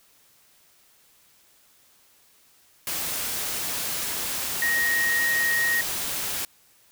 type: tone in noise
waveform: sine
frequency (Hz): 1876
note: A#6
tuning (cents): +11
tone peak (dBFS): -21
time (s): 4.62-5.81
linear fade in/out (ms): 2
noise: white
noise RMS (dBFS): -29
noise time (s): 2.87-6.45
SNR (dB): +5
effects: white hiss -59 dBFS RMS until 6.91 s